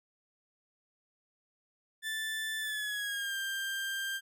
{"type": "tone with pitch glide", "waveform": "30% pulse", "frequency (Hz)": [1760, 1586.2], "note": ["A6", "G6"], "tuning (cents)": [0, 20], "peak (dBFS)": -31, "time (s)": [2.02, 4.21], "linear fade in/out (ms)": 50, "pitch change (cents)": -180, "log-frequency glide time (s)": [2.59, 3.36], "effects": []}